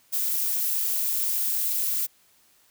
violet noise with amplitude modulation, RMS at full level -23 dBFS, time 0.12-2.07 s, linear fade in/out 20 ms, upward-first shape sine, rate 296 Hz, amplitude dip 60%, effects white hiss -61 dBFS RMS until 2.7 s

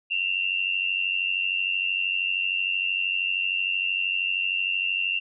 sine tone pair together, 2695 / 2788 Hz, E7 / F7, +38 / -4 cents, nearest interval minor second, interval 58 cents, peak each -26 dBFS, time 0.1-5.2 s, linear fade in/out 20 ms, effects none

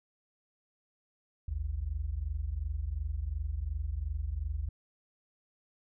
sine tone pair together, 55 / 77.78 Hz, A1 / D#2, 0 / 0 cents, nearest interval tritone, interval 600 cents, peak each -35 / -34 dBFS, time 1.48-4.69 s, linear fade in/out 5 ms, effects none

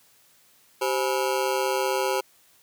25% pulse ring-modulated tone, 455.2 Hz, A#4, 41 cents flat, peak -16 dBFS, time 0.81-2.21 s, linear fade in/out 10 ms, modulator 67.8 Hz, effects white hiss -59 dBFS RMS until 2.62 s + high-pass 80 Hz 12 dB/octave

